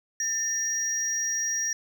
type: tone pair together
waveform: triangle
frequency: 1802 / 5721 Hz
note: A6 / F8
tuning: +41 / +41 cents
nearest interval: octave + minor sixth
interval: 2000 cents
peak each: -31 / -25 dBFS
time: 0.2-1.73 s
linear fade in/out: 2 ms
effects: none